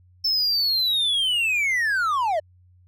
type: linear sweep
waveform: triangle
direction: down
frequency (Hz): 5320 to 587.3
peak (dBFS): -18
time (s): 0.24-2.4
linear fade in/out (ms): 10
effects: added 90 Hz sine -52 dBFS peak until 2.87 s